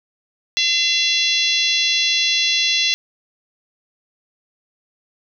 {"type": "harmonic tone", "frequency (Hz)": 681, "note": "F5", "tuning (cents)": -44, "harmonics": [3, 4, 5, 6, 7, 8, 9], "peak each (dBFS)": [-26, -21, -20, -21, -28, -28, -27], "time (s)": [0.57, 2.94], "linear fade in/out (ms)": 0, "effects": []}